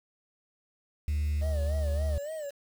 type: tone with pitch glide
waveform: triangle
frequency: 74.8 to 73.69 Hz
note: D2 to D2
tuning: +32 to +6 cents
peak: -23 dBFS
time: 1.08-2.18 s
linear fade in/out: 0 ms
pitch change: -26 cents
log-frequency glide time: 1.28-1.75 s
type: tone with vibrato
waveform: triangle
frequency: 602 Hz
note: D5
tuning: 43 cents sharp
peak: -32 dBFS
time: 1.41-2.51 s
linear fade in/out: 20 ms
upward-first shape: sine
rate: 3.5 Hz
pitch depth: 110 cents each way
effects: tanh soft clip ceiling -21 dBFS + 8-bit